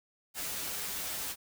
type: noise with comb filter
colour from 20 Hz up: white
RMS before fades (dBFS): -37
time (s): 0.34-1.36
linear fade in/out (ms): 50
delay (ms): 8.7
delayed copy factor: -0.75
effects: none